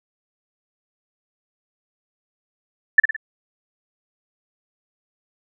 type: tone with echo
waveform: sine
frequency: 1760 Hz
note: A6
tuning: in tune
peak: -5 dBFS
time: 2.98-3 s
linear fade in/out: 5 ms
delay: 55 ms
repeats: 3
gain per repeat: -7 dB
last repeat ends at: 3.165 s
effects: none